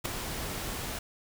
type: noise with ADSR envelope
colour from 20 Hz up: pink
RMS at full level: -28 dBFS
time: 0.04-0.99 s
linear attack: 17 ms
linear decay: 5 ms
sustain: -8 dB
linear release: 5 ms
effects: none